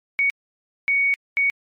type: tone bursts at uneven times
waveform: sine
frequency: 2234 Hz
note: C#7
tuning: 13 cents sharp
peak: -16 dBFS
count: 3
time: 0.19-0.3 / 0.88-1.14 / 1.37-1.5 s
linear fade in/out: 0 ms
effects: MP3 64 kbps